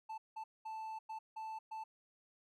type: tone bursts at uneven times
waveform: triangle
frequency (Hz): 880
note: A5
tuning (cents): 0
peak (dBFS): -40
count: 6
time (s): 0.09-0.18 / 0.36-0.44 / 0.65-0.99 / 1.09-1.19 / 1.36-1.59 / 1.71-1.84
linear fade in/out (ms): 10
effects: none